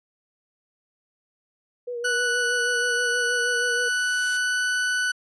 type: tone with vibrato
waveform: sine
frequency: 481.2 Hz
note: B4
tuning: 45 cents flat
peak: -28 dBFS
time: 1.87-3.89 s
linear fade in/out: 10 ms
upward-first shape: sine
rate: 6.3 Hz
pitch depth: 36 cents each way
type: tone with pitch glide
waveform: 40% pulse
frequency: 1480 to 1491.2 Hz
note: F#6 to F#6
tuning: 0 to +13 cents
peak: -21 dBFS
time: 2.04-5.12 s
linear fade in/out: 10 ms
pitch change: +13 cents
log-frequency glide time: 3.35-4.66 s
type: noise with exponential growth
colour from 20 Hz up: blue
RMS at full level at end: -35 dBFS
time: 3.17-4.37 s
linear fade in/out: 2 ms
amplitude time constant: 260 ms
effects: resampled to 22050 Hz